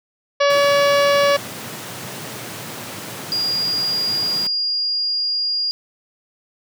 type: harmonic tone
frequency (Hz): 568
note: C#5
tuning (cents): +42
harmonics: 1 / 2 / 3 / 4 / 5 / 6 / 7 / 8 / 9 / 10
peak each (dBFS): -14 / -20 / -24 / -26 / -28 / -30 / -31 / -32 / -33 / -34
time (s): 0.4-1.37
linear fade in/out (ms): 10
type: high-pass noise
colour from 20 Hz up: pink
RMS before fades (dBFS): -32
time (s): 0.5-4.47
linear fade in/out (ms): 2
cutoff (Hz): 100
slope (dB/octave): 96
type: tone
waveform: sine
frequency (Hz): 4834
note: D8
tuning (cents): +49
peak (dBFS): -18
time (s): 3.32-5.71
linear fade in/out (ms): 0
effects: none